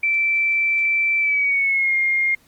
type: tone with pitch glide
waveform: sine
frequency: 2333 to 2127 Hz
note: D7 to C7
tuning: -12 to +28 cents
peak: -16 dBFS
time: 0.03-2.35 s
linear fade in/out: 5 ms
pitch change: -160 cents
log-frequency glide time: 1.19-1.95 s
effects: pink hiss -56 dBFS RMS until 2.47 s + Opus 24 kbps